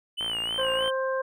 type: tone with vibrato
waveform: triangle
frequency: 2960 Hz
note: F#7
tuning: in tune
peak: -26 dBFS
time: 0.17-0.91 s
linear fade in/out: 20 ms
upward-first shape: sine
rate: 3.2 Hz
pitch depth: 92 cents each way
type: click train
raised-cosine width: 0.5 ms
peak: -22 dBFS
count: 39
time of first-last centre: 0.21-0.878 s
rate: 56.9 Hz
type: harmonic tone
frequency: 527 Hz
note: C5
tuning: 12 cents sharp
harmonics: 1 / 2 / 3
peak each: -26 / -32 / -34 dBFS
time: 0.58-1.22 s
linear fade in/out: 10 ms
effects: none